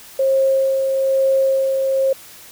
sine tone with tremolo, 536 Hz, C5, 42 cents sharp, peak -12 dBFS, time 0.19-2.13 s, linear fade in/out 5 ms, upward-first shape sine, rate 1.1 Hz, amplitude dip 35%, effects white hiss -41 dBFS RMS until 2.51 s

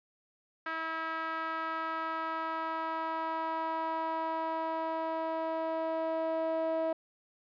sawtooth tone with band-pass filter sweep, 323.2 Hz, E4, 34 cents flat, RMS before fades -34 dBFS, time 0.66-6.93 s, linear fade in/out 5 ms, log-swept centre 1500 to 650 Hz, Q 3.1, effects resampled to 11025 Hz

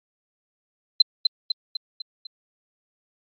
sine tone with echo, 4087 Hz, C8, 41 cents flat, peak -8 dBFS, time 1-1.02 s, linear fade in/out 5 ms, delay 250 ms, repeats 5, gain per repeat -5 dB, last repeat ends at 2.27 s, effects MP3 32 kbps

